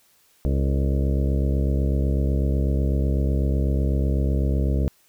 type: harmonic tone with a mistuned harmonic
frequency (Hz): 68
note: C#2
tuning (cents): -33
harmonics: 1 / 2 / 3 / 4 / 5 / 6 / 7 / 8 / 9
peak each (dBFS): -20 / -26 / -30 / -32 / -34 / -36 / -37 / -38 / -39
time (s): 0.45-4.88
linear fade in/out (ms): 0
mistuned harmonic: 6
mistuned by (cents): +82
effects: white hiss -60 dBFS RMS until 5.08 s